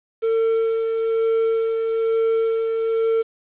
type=tone with tremolo; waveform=triangle; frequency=451.1 Hz; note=A4; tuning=43 cents sharp; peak=-14 dBFS; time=0.22-3.23 s; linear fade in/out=20 ms; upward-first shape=sine; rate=1.1 Hz; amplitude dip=35%; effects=resampled to 8000 Hz + 8-bit